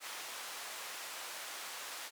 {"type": "band-pass noise", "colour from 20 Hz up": "pink", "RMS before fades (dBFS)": -45, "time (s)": [0, 2.11], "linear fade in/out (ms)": 50, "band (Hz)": [860, 13000], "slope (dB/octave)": 12, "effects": []}